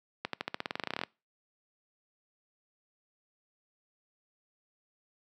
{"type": "accelerating click train", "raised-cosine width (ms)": 0.3, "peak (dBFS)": -16, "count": 18, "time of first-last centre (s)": [0.25, 1.036], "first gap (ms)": 83, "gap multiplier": 0.92, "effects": ["noise-tail reverb RT60 0.3 s tail -25 dB re dry", "high-pass 150 Hz 12 dB/octave"]}